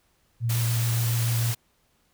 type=tone with vibrato; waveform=sine; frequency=116.4 Hz; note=A#2; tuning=2 cents flat; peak=-22 dBFS; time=0.4-1.55 s; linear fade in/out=50 ms; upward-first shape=sine; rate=6.9 Hz; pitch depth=15 cents each way
type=noise; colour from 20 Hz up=white; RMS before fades=-32 dBFS; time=0.49-1.55 s; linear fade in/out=10 ms
effects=pink hiss -67 dBFS RMS until 2.13 s